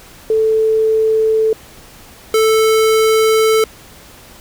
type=tone pair in turn; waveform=sine / square; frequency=440 / 440 Hz; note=A4 / A4; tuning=0 / 0 cents; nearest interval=unison; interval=0 cents; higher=neither; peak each=-10 dBFS; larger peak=neither; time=0.3-1.53 / 2.34-3.64 s; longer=second; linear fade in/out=2 ms; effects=pink hiss -40 dBFS RMS until 4.4 s